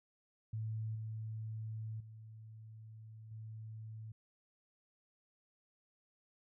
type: tone with level steps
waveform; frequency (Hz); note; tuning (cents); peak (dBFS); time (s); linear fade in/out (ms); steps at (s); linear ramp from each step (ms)
sine; 110; A2; 0; -37 / -40 / -50 / -45; 0.53-4.12; 5; 0.95 / 2 / 3.31; 5
effects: none